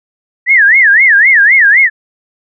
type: tone with vibrato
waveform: sine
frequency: 1864.7 Hz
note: A#6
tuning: in tune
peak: -3 dBFS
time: 0.46-1.9 s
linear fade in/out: 50 ms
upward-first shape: sine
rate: 3.9 Hz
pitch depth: 270 cents each way
effects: none